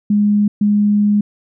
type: tone bursts at uneven times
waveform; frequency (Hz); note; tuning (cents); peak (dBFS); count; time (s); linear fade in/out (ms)
sine; 206.9; G#3; -6; -10; 2; 0.1-0.48 / 0.61-1.21; 5
effects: none